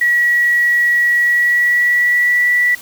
sine tone with pitch glide, 1925 to 1956.4 Hz, B6 to B6, -45 to -17 cents, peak -10 dBFS, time 0.01-2.75 s, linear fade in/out 5 ms, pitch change +28 cents, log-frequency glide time 1.15-2.49 s, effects white hiss -36 dBFS RMS until 2.81 s

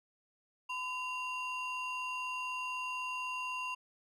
triangle ring-modulated tone, 1890 Hz, A#6, 23 cents sharp, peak -31 dBFS, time 0.69-3.75 s, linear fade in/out 10 ms, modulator 878 Hz, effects none

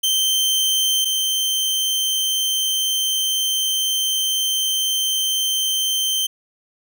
sawtooth tone pair in turn, 3118 / 3118 Hz, G7 / G7, -10 / -10 cents, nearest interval unison, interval 0 cents, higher neither, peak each -13 / -15 dBFS, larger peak first, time 0.03-1.05 / 1.05-6.27 s, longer second, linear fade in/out 10 ms, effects none

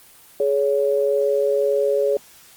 sine tone pair together, 420 / 561.8 Hz, G#4 / C#5, +19 / +23 cents, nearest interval perfect fourth, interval 504 cents, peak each -19 dBFS, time 0.4-2.17 s, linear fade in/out 2 ms, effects white hiss -48 dBFS RMS until 2.56 s + Opus 24 kbps

